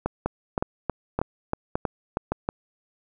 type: two click trains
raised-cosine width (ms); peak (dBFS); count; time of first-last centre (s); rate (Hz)
1; -10 / -10; 5 / 8; 0.06-2.32 / 0.26-2.489; 1.77 / 3.14
effects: none